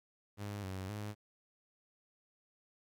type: tone with pitch steps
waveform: sawtooth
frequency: 102.4 / 94.7 / 104.6 Hz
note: G#2 / F#2 / G#2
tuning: -24 / +41 / +13 cents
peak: -36 dBFS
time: 0.37-1.15 s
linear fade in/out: 50 ms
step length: 260 ms
effects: 12-bit